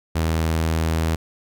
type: tone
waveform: sawtooth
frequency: 80.8 Hz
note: E2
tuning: 34 cents flat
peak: -15 dBFS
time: 0.15-1.16 s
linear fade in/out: 10 ms
effects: none